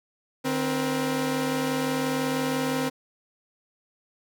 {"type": "tone cluster", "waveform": "sawtooth", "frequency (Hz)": [151.2, 262.2, 478.6], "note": ["D#3", "C4", "A#4"], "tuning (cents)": [-49, 4, 46], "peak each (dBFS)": [-30, -22, -27], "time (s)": [0.44, 2.9], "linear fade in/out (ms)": 20, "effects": []}